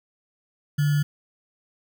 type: tone with sample-and-hold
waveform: sine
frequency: 146.83 Hz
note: D3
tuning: in tune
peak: -18 dBFS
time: 0.78-1.03 s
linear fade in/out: 10 ms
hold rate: 1575 Hz
effects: none